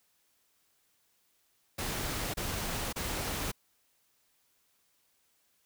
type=noise bursts; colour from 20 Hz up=pink; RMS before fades=-35 dBFS; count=3; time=1.78-3.518 s; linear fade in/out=10 ms; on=560 ms; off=29 ms; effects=white hiss -72 dBFS RMS until 5.65 s